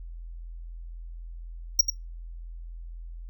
square tone with echo, 5630 Hz, F8, 13 cents sharp, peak -14 dBFS, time 1.79-1.81 s, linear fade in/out 5 ms, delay 91 ms, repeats 1, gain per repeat -8 dB, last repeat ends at 1.901 s, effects noise-tail reverb RT60 0.2 s tail -22 dB re dry + added 42 Hz sine -37 dBFS peak until 3.29 s

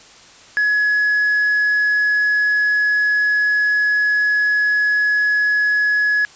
triangle tone with tanh clipping, 1688 Hz, G#6, 28 cents sharp, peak -14 dBFS, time 0.57-6.25 s, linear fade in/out 0 ms, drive 6 dB, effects white hiss -44 dBFS RMS until 6.35 s + resampled to 16000 Hz

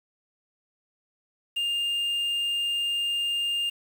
triangle tone with quantisation, 2809 Hz, F7, 9 cents sharp, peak -23 dBFS, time 1.56-3.7 s, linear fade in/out 10 ms, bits 8, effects none

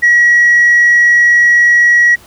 sine tone, 1916 Hz, A#6, 47 cents sharp, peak -3 dBFS, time 0.02-2.16 s, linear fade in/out 20 ms, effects tanh soft clip ceiling -2 dBFS + pink hiss -41 dBFS RMS until 2.26 s

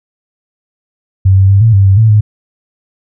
sine tone with pitch steps, 95.5 / 96.2 / 98.6 / 112.8 / 98.2 / 96.7 / 111.2 / 105.9 Hz, G2 / G2 / G2 / A2 / G2 / G2 / A2 / G#2, -45 / -32 / +11 / +44 / +4 / -23 / +19 / +34 cents, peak -3 dBFS, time 1.25-2.21 s, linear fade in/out 10 ms, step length 120 ms, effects none

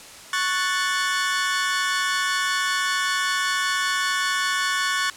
sawtooth chord, F# minor, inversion second, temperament equal, 1108.7 / 1480 / 1760 Hz, C#6 / F#6 / A6, 0 / 0 / 0 cents, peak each -22 dBFS, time 0.33-5.1 s, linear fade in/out 2 ms, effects white hiss -42 dBFS RMS until 5.16 s + low-pass 9000 Hz 12 dB/octave

